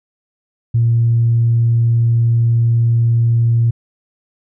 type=tone; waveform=sine; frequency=116.54 Hz; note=A#2; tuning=in tune; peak=-9 dBFS; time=0.74-3.71 s; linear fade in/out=10 ms; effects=tanh soft clip ceiling -5 dBFS